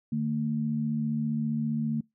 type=tone pair together; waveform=sine; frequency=150.57 / 225.6 Hz; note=D3 / A3; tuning=+44 / +44 cents; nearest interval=perfect fifth; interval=700 cents; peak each=-31 / -27 dBFS; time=0.12-2.01 s; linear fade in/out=5 ms; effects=noise-tail reverb RT60 0.2 s tail -26 dB re dry